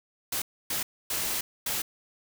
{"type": "noise bursts at uneven times", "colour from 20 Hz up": "white", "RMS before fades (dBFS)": -30, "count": 4, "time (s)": [[0.32, 0.42], [0.7, 0.83], [1.1, 1.41], [1.66, 1.82]], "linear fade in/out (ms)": 5, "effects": []}